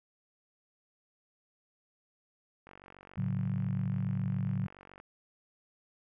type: click train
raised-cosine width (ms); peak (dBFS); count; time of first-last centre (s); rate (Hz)
0.5; -36; 111; 2.67-5.001; 47.2
type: chord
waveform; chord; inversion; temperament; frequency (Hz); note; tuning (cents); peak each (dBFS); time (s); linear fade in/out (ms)
sine; F# minor; first; equal with one note detuned; 110 / 140.04 / 185; A2 / C#3 / F#3; 0 / +18 / 0; -34; 3.17-4.67; 10
effects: none